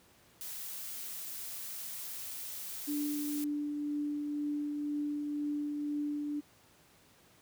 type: noise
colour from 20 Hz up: blue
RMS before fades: -42 dBFS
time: 0.41-3.44 s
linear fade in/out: 0 ms
type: tone with tremolo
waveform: sine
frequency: 293.7 Hz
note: D4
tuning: in tune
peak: -31 dBFS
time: 2.87-6.41 s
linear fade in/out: 20 ms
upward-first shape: triangle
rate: 2 Hz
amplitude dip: 30%
effects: pink hiss -63 dBFS RMS until 7.41 s + high-pass 80 Hz 12 dB/octave